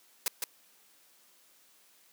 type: noise with echo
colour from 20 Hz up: white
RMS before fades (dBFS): -29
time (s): 0.26-0.28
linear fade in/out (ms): 2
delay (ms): 160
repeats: 1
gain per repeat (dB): -4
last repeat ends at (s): 0.44
effects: white hiss -63 dBFS RMS until 2.12 s + high-pass 200 Hz 12 dB/octave